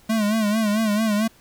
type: tone with vibrato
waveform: square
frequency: 214.5 Hz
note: A3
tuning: 44 cents flat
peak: -19 dBFS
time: 0.09-1.28 s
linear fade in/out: 10 ms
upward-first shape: sine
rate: 4.5 Hz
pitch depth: 83 cents each way
effects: pink hiss -54 dBFS RMS until 1.4 s